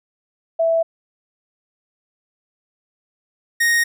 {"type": "tone pair in turn", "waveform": ["sine", "45% pulse"], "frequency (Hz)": [659, 1863.9], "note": ["E5", "A#6"], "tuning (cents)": [-1, -1], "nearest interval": "octave + tritone", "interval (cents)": 1800, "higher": "second", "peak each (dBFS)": -14, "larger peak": "neither", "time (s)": [[0.59, 0.83], [3.6, 3.84]], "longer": "neither", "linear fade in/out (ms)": 10, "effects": []}